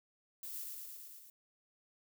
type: noise with echo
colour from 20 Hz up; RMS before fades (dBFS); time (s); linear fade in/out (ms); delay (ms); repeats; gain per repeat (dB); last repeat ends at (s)
violet; -45; 0.43-0.64; 2; 110; 6; -2; 1.3
effects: none